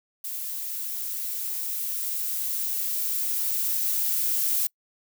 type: noise with level ramp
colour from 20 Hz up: violet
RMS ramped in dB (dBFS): -33 to -24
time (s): 0.24-4.67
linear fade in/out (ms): 5
effects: noise-tail reverb RT60 0.1 s tail -26 dB re dry